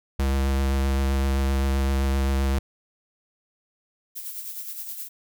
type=tone with vibrato; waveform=square; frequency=67.7 Hz; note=C#2; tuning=40 cents flat; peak=-21 dBFS; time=0.19-2.59 s; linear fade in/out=5 ms; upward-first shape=sine; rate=7.7 Hz; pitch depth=16 cents each way
type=noise with tremolo; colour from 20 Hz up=violet; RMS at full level=-33 dBFS; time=4.15-5.09 s; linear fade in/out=20 ms; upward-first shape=sine; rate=9.6 Hz; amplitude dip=50%
effects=none